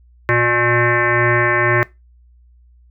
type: tone with frequency modulation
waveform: sine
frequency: 1079 Hz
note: C#6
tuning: 47 cents flat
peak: -12 dBFS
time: 0.29-1.83 s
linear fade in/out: 0 ms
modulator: 240 Hz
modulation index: 4.2
effects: noise-tail reverb RT60 0.2 s tail -20 dB re dry + added 60 Hz sine -46 dBFS peak until 2.9 s